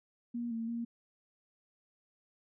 sine tone with pitch steps, 237.6 / 227.6 / 233.8 Hz, A#3 / A#3 / A#3, +33 / -41 / +5 cents, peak -34 dBFS, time 0.34-0.85 s, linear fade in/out 10 ms, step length 170 ms, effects none

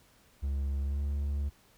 triangle tone with pitch glide, 69.3 to 71.25 Hz, C#2 to C#2, 0 to +48 cents, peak -27 dBFS, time 0.42-1.5 s, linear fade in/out 20 ms, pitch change +48 cents, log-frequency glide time 0.84-1.01 s, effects pink hiss -63 dBFS RMS until 1.77 s

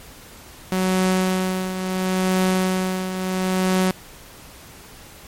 sawtooth tone with tremolo, 186.2 Hz, F#3, 11 cents sharp, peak -12 dBFS, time 0.72-3.91 s, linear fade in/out 0 ms, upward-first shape triangle, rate 0.73 Hz, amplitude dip 65%, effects pink hiss -43 dBFS RMS until 5.27 s + MP3 64 kbps

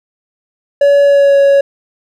triangle tone with pitch glide, 567 to 557.6 Hz, C#5 to C#5, +39 to +10 cents, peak -3 dBFS, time 0.81-1.61 s, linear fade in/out 5 ms, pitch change -29 cents, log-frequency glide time 1.04-1.37 s, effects none

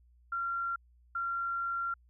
sine tone bursts at uneven times, 1376 Hz, F6, 26 cents flat, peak -31 dBFS, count 2, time 0.32-0.76 / 1.15-1.94 s, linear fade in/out 5 ms, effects added 60 Hz sine -60 dBFS peak until 2.09 s

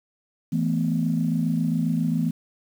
sine chord, E suspended fourth, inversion none, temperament just, 164.81 / 219.8 / 247.2 Hz, E3 / A3 / B3, 0 / -2 / +2 cents, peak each -23 / -26 / -25 dBFS, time 0.52-2.31 s, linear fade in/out 10 ms, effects tanh soft clip ceiling -11 dBFS + 8-bit

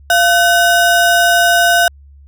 square ring-modulated tone, 1103 Hz, C#6, 9 cents flat, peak -6 dBFS, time 0.1-1.88 s, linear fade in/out 2 ms, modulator 412 Hz, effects added 70 Hz sine -38 dBFS peak until 2.27 s

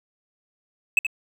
triangle tone with echo, 2600 Hz, E7, 24 cents flat, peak -12 dBFS, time 0.97-0.99 s, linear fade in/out 2 ms, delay 77 ms, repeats 1, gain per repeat -8 dB, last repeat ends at 1.067 s, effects none

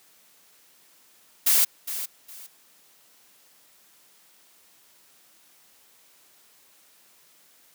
blue noise with echo, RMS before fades -19 dBFS, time 1.46-1.65 s, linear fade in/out 10 ms, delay 410 ms, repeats 2, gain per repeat -12 dB, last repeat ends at 2.47 s, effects white hiss -58 dBFS RMS until 7.74 s + high-pass 150 Hz 12 dB/octave

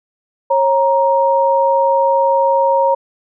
sine tone pair together, 545 / 937.6 Hz, C#5 / A#5, -29 / +10 cents, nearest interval major sixth, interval 939 cents, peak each -13 dBFS, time 0.5-2.95 s, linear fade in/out 10 ms, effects none

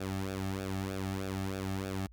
sawtooth tone with flanger, 96 Hz, G2, 36 cents flat, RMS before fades -36 dBFS, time 0-2.07 s, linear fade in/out 10 ms, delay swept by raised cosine 0.97 to 2.07 ms, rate 3.2 Hz, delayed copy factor -0.8, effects added 57 Hz sine -52 dBFS peak until 2.12 s

